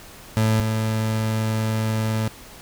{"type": "tone pair in turn", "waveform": "30% pulse", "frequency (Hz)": [110, 110], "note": ["A2", "A2"], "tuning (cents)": [0, 0], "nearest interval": "unison", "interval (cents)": 0, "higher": "neither", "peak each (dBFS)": [-14, -18], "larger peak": "first", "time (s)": [[0.37, 0.6], [0.6, 2.28]], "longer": "second", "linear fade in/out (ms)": 0, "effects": ["pink hiss -43 dBFS RMS until 2.61 s"]}